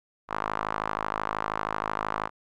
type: tone with band-pass filter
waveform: sawtooth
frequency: 52.9 Hz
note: G#1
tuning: 33 cents sharp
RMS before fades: -31 dBFS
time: 0.28-2.3 s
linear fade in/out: 50 ms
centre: 1100 Hz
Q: 2.8
effects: none